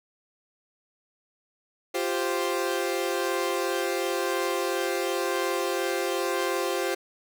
sawtooth chord, F suspended second, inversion none, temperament equal, 349.2 / 392 / 523.3 Hz, F4 / G4 / C5, 0 / 0 / 0 cents, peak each -26 dBFS, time 1.94-6.95 s, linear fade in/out 10 ms, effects none

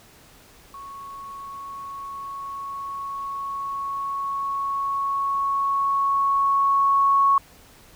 sine tone with level ramp, 1106 Hz, C#6, 4 cents flat, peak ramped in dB -36 to -14 dBFS, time 0.74-7.38 s, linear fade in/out 2 ms, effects pink hiss -51 dBFS RMS until 7.95 s

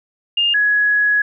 sine tone pair in turn, 2820 / 1676.8 Hz, F7 / G#6, +16 / +16 cents, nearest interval major sixth, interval 900 cents, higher first, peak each -13 / -12 dBFS, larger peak second, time 0.37-0.54 / 0.54-1.22 s, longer second, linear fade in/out 5 ms, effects none

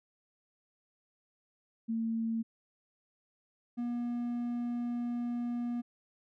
sine / triangle tone pair in turn, 226.4 / 239.9 Hz, A3 / A#3, +50 / +50 cents, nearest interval minor second, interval 100 cents, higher second, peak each -30 / -30 dBFS, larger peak neither, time 1.88-2.43 / 3.77-5.82 s, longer second, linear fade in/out 20 ms, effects none

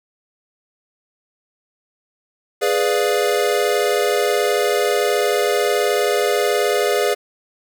square chord, G# diminished seventh, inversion none, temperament equal, 415.3 / 493.9 / 587.3 / 698.5 Hz, G#4 / B4 / D5 / F5, 0 / 0 / 0 / 0 cents, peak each -20 / -22 / -23 / -25 dBFS, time 2.61-7.15 s, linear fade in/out 20 ms, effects none

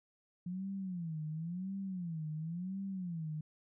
sine tone with vibrato, 173.5 Hz, F3, 11 cents flat, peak -37 dBFS, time 0.46-3.41 s, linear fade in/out 5 ms, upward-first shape sine, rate 0.95 Hz, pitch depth 210 cents each way, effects none

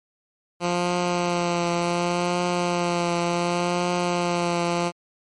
10% pulse tone with vibrato, 174.61 Hz, F3, in tune, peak -13 dBFS, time 0.6-4.92 s, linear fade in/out 50 ms, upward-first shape triangle, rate 0.68 Hz, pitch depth 26 cents each way, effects low-pass 8000 Hz 12 dB/octave + MP3 48 kbps

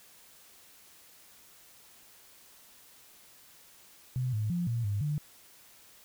sine tone with pitch steps, 127.2 / 107.2 / 174.7 / 117.2 / 101.8 / 148.5 Hz, C3 / A2 / F3 / A#2 / G#2 / D3, -48 / -45 / +1 / +10 / -34 / +20 cents, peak -28 dBFS, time 4.16-5.18 s, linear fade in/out 0 ms, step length 170 ms, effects white hiss -57 dBFS RMS until 6.04 s

